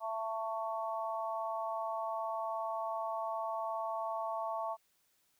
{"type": "harmonic tone", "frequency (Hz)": 222.6, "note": "A3", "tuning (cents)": 20, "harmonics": [3, 4, 5], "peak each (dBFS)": [-38, -39, -40], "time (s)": [0, 4.77], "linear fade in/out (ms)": 50, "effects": ["white hiss -74 dBFS RMS until 5.39 s"]}